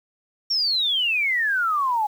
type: exponential sweep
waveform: sine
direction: down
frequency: 5600 to 819 Hz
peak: -19 dBFS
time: 0.5-2.07 s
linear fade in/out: 10 ms
effects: 8-bit